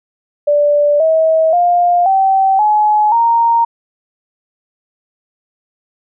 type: tone with pitch steps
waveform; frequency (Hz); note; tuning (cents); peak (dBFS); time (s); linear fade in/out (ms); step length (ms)
sine; 585 / 641.6 / 703.8 / 771.9 / 846.7 / 928.6; D5 / E5 / F5 / G5 / G#5 / A#5; -7 / -47 / +13 / -27 / +33 / -7; -8; 0.47-3.65; 10; 530
effects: none